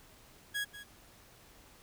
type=tone with echo; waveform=30% pulse; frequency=1659 Hz; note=G#6; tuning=2 cents flat; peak=-30 dBFS; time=0.54-0.65 s; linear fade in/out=20 ms; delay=190 ms; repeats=1; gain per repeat=-13 dB; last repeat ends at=0.84 s; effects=pink hiss -59 dBFS RMS until 1.82 s